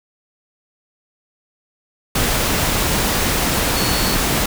sine tone in noise, 4400 Hz, C#8, 14 cents flat, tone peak -25 dBFS, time 3.76-4.15 s, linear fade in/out 5 ms, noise pink, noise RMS -18 dBFS, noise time 2.15-4.46 s, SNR -10 dB, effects none

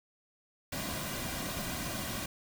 pink noise with comb filter, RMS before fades -37 dBFS, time 0.72-2.26 s, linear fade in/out 5 ms, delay 2.3 ms, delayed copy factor -0.6, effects none

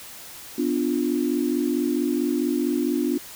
sine chord, B diminished, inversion none, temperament equal with one note detuned, 249.2 / 293.7 / 349.2 Hz, B3 / D4 / F4, +16 / 0 / 0 cents, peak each -25 / -24 / -26 dBFS, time 0.58-3.18 s, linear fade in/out 5 ms, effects white hiss -41 dBFS RMS until 3.35 s

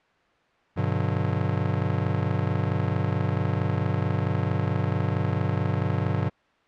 square chord, G major seventh, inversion none, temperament just, 98 / 122.5 / 147 / 183.75 Hz, G2 / B2 / D3 / F#3, 0 / -14 / +2 / -12 cents, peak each -28 / -29 / -30 / -32 dBFS, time 0.76-6.3 s, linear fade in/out 20 ms, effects white hiss -62 dBFS RMS until 6.67 s + low-pass 2000 Hz 12 dB/octave

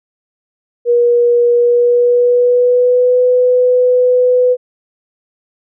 sine tone with pitch glide, 479 to 499.1 Hz, A#4 to B4, +47 to +18 cents, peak -7 dBFS, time 0.85-4.57 s, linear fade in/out 50 ms, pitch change +71 cents, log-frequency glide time 1.54-3.2 s, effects none

